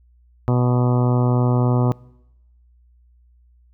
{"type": "harmonic tone", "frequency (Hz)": 123.47, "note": "B2", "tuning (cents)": 0, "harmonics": [1, 2, 3, 4, 5, 6, 7, 8, 9, 10], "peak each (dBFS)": [-16, -22, -26, -28, -30, -32, -33, -34, -35, -36], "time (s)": [0.48, 1.92], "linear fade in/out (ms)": 0, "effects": ["noise-tail reverb RT60 0.9 s tail -24 dB re dry", "added 60 Hz sine -51 dBFS peak until 3.73 s"]}